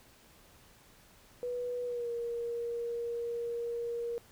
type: tone with pitch glide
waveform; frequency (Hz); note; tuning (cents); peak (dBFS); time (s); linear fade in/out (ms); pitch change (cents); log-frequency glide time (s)
sine; 490 to 470.9; B4 to A#4; -14 to +18; -33; 1.43-4.18; 0; -68; 1.85-2.1
effects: pink hiss -60 dBFS RMS until 4.31 s